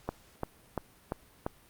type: click train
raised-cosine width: 1 ms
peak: -17 dBFS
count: 5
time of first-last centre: 0.09-1.465 s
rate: 2.91 Hz
effects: pink hiss -60 dBFS RMS until 1.69 s + Opus 48 kbps